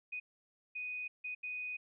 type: tone bursts at uneven times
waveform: sine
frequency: 2489 Hz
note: D#7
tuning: in tune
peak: -38 dBFS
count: 4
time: 0.12-0.2 / 0.75-1.08 / 1.24-1.35 / 1.43-1.77 s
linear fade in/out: 10 ms
effects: none